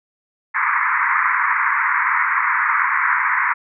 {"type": "band-pass noise", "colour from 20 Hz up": "pink", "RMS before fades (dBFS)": -18, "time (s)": [0.54, 3.54], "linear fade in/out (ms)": 20, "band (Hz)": [950, 2200], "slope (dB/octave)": 96, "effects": []}